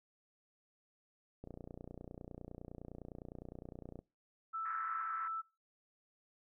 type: click train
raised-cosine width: 2 ms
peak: -34 dBFS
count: 77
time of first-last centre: 1.44-3.99 s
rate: 29.8 Hz
type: tone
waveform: sine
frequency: 1321 Hz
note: E6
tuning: 3 cents sharp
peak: -37 dBFS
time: 4.53-5.42 s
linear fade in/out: 20 ms
type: band-pass noise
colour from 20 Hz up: white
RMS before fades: -47 dBFS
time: 4.65-5.28 s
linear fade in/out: 5 ms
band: 1100 to 1700 Hz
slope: 48 dB/octave
effects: noise-tail reverb RT60 0.3 s tail -24 dB re dry